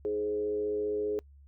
sine tone with frequency modulation, 420 Hz, G#4, 19 cents sharp, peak -28 dBFS, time 0.05-1.19 s, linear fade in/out 0 ms, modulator 105 Hz, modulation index 0.49, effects noise-tail reverb RT60 0.1 s tail -26 dB re dry + added 70 Hz sine -52 dBFS peak until 1.47 s

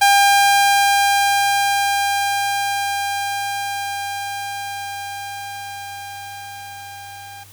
sawtooth tone with level ramp, 801 Hz, G5, 37 cents sharp, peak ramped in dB -6 to -31 dBFS, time 0.01-7.44 s, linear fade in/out 10 ms, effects added 98 Hz sine -46 dBFS peak until 7.52 s + white hiss -46 dBFS RMS until 7.52 s

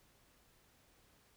silence, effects pink hiss -69 dBFS RMS until 1.36 s

